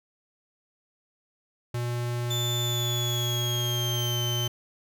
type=tone; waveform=square; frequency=120.5 Hz; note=B2; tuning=42 cents flat; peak=-28 dBFS; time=1.74-4.48 s; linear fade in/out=5 ms
type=tone with pitch glide; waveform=35% pulse; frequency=3520 to 3082 Hz; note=A7 to G7; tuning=0 to -30 cents; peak=-27 dBFS; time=2.3-4.48 s; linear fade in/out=10 ms; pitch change=-230 cents; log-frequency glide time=2.63-4.21 s
effects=none